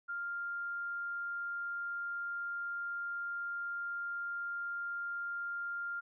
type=tone; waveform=sine; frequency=1398 Hz; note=F6; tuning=1 cent sharp; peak=-36 dBFS; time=0.08-6.01 s; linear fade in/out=20 ms; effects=none